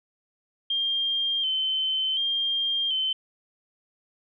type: tone with vibrato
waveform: sine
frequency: 3136 Hz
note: G7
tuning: in tune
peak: -23 dBFS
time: 0.7-3.13 s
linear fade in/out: 5 ms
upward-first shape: square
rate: 0.68 Hz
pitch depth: 36 cents each way
effects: none